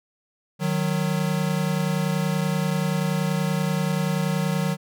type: tone pair together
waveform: square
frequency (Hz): 153.9 / 184.35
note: D#3 / F#3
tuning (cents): -19 / -6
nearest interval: minor third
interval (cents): 313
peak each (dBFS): -25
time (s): 0.59-4.77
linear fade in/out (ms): 50
effects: none